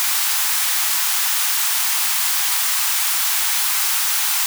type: high-pass noise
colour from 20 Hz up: white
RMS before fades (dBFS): -19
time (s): 0-4.46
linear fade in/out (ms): 0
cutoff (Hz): 780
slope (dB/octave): 48
effects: none